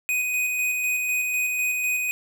square tone with tremolo, 2495 Hz, D#7, 4 cents sharp, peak -22 dBFS, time 0.09-2.11 s, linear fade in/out 0 ms, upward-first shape square, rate 4 Hz, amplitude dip 25%, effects none

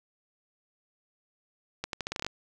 accelerating click train, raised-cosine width 0.2 ms, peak -15 dBFS, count 10, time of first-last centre 1.84-2.265 s, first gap 92 ms, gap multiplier 0.82, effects none

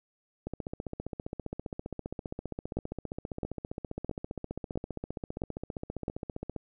two click trains, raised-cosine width 2 ms, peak -19 / -22 dBFS, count 6 / 93, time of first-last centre 2.77-6.081 / 0.47-6.563 s, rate 1.51 / 15.1 Hz, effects none

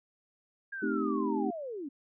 sine linear sweep, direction down, 1631 to 258.3 Hz, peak -36 dBFS, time 0.72-1.89 s, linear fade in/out 10 ms
sine chord, A half-diminished seventh, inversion none, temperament equal, 220 / 261.6 / 311.1 / 392 Hz, A3 / C4 / Eb4 / G4, 0 / 0 / 0 / 0 cents, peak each -34 / -34 / -33 / -34 dBFS, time 0.82-1.51 s, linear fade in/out 10 ms
effects none

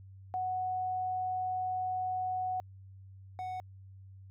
sine / triangle tone pair in turn, 740 / 740 Hz, F#5 / F#5, 0 / 0 cents, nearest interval unison, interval 0 cents, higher neither, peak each -31 / -34 dBFS, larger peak first, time 0.34-2.6 / 3.39-3.6 s, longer first, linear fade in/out 0 ms, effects added 96 Hz sine -49 dBFS peak until 4.3 s

